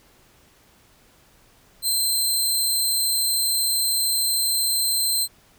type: tone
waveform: 15% pulse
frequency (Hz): 4119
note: C8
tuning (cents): -28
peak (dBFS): -13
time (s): 1.82-5.28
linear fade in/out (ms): 50
effects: pink hiss -56 dBFS RMS until 5.58 s